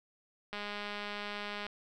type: click train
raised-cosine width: 0.3 ms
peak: -24 dBFS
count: 235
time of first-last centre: 0.53-1.666 s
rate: 206 Hz
effects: none